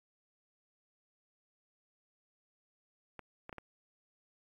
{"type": "clicks", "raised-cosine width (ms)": 0.5, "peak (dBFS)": -29, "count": 4, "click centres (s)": [3.193, 3.494, 3.528, 3.583], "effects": ["AAC 64 kbps"]}